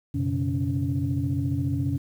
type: tone cluster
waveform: sine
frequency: 92 / 123.9 / 138.3 / 281.6 Hz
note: F#2 / B2 / C#3 / C#4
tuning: -9 / +6 / -4 / +27 cents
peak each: -28 dBFS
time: 0.14-1.98 s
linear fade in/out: 10 ms
effects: tanh soft clip ceiling -15 dBFS + 9-bit